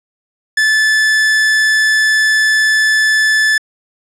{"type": "tone", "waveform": "45% pulse", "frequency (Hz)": 1741, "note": "A6", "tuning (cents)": -19, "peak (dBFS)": -9, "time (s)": [0.57, 3.58], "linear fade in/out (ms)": 5, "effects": ["low-pass 8000 Hz 12 dB/octave"]}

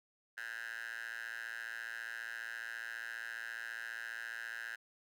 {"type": "tone with high-pass filter", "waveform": "10% pulse", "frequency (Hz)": 114.7, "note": "A#2", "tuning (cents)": -28, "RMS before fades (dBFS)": -44, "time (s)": [0.37, 4.76], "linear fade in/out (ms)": 10, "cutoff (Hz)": 1600, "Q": 8, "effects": []}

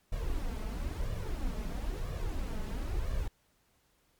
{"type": "noise with flanger", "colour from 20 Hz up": "brown", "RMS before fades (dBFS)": -34, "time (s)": [0.12, 3.28], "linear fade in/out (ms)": 5, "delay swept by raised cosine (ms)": [1.7, 4.7], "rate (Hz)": 1, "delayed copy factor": 0.6, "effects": ["pink hiss -71 dBFS RMS until 4.19 s", "MP3 96 kbps"]}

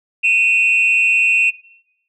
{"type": "tone pair together", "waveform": "sine", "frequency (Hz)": [2500, 2716], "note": ["D#7", "F7"], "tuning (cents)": [8, -49], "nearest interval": "minor second", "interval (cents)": 143, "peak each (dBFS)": [-13, -13], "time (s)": [0.23, 1.51], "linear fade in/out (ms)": 20, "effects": ["noise-tail reverb RT60 0.7 s tail -17 dB re dry", "tanh soft clip ceiling -6 dBFS"]}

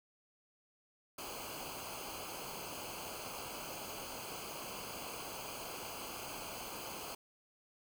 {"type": "noise with comb filter", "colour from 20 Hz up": "pink", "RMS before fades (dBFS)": -45, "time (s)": [1.18, 7.15], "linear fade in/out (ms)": 5, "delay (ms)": 0.54, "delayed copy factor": -0.8, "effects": []}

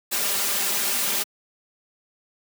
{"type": "noise with comb filter", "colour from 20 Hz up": "white", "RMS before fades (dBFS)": -24, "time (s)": [0.11, 1.24], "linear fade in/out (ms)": 20, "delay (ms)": 5, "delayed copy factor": 0.85, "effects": ["high-pass 200 Hz 12 dB/octave"]}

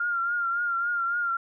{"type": "tone with vibrato", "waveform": "sine", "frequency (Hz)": 1396.9, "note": "F6", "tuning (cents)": 0, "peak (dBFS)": -24, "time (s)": [0, 1.37], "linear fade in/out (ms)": 5, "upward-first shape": "triangle", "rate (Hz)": 3.6, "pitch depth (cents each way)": 52, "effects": []}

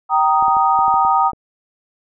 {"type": "chord", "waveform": "sine", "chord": "Eb major", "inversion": "first", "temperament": "just", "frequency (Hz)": [777.8, 933.4, 1244.5], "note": ["G5", "Bb5", "Eb6"], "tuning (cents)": [-14, 2, 0], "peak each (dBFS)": -16, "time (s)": [0.09, 1.32], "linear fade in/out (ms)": 50}
{"type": "clicks", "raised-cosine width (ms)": 2, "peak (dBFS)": -22, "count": 8, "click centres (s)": [0.425, 0.482, 0.568, 0.79, 0.881, 0.941, 1.05, 1.333]}
{"effects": []}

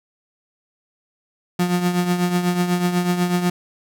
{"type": "tone with tremolo", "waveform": "35% pulse", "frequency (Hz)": 177.6, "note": "F3", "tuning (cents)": 29, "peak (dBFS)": -13, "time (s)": [1.59, 3.5], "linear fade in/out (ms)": 5, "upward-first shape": "triangle", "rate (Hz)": 8.1, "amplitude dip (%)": 65, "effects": []}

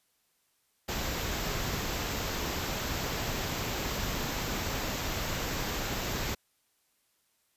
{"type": "band-stop noise", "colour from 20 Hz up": "pink", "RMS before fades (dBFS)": -33, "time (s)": [0.88, 6.35], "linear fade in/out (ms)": 10, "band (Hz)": [7800, 12000], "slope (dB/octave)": 96, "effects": ["white hiss -73 dBFS RMS until 7.56 s", "resampled to 32000 Hz"]}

